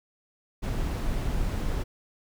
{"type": "noise", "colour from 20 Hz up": "brown", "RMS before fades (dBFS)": -28, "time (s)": [0.62, 1.84], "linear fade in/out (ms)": 20, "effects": []}